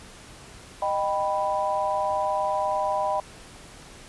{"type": "chord", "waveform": "sine", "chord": "Eb augmented", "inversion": "none", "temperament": "equal with one note detuned", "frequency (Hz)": [616.2, 784, 987.8], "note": ["Eb5", "G5", "B5"], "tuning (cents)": [-17, 0, 0], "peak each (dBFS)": -27, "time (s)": [0.82, 3.2], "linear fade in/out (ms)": 2, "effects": ["pink hiss -46 dBFS RMS until 4.08 s", "resampled to 24000 Hz"]}